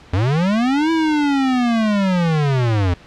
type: linear two-way sweep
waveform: square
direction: up then down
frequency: 84.8 to 330 to 84.8 Hz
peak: -15 dBFS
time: 0.13-2.94 s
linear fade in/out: 5 ms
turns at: 0.91 s
effects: pink hiss -44 dBFS RMS until 3.06 s + low-pass 4000 Hz 12 dB/octave